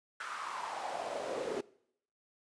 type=noise with high-pass filter sweep; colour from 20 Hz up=brown; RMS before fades=-39 dBFS; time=0.2-1.61 s; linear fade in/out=5 ms; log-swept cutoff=1400 to 390 Hz; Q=4.2; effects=noise-tail reverb RT60 0.7 s tail -22 dB re dry + resampled to 22050 Hz